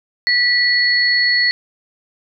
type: tone pair together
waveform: sine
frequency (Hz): 1953 / 4381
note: B6 / C#8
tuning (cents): -20 / -21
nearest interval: octave + major second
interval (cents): 1399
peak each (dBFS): -14 / -16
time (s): 0.27-1.51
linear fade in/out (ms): 0
effects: none